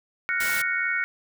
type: chord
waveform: sine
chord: Gb major seventh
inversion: third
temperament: equal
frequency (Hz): 1396.9 / 1480 / 1864.7 / 2217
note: F6 / Gb6 / Bb6 / Db7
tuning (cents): 0 / 0 / 0 / 0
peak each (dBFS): -31 / -28 / -29 / -27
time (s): 0.29-1.04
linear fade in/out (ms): 0
type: noise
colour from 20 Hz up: white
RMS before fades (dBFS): -31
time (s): 0.4-0.62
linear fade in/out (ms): 5
effects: none